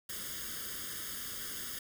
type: noise with comb filter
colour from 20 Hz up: white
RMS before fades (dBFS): -41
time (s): 0.09-1.79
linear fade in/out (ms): 5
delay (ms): 0.6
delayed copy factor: +0.95
effects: none